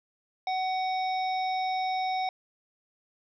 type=harmonic tone with a mistuned harmonic; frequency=750 Hz; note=F#5; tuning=23 cents sharp; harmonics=1 / 3 / 5 / 7; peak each=-27 / -37 / -41 / -44 dBFS; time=0.47-2.29 s; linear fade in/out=2 ms; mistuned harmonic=7; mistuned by=+29 cents; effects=none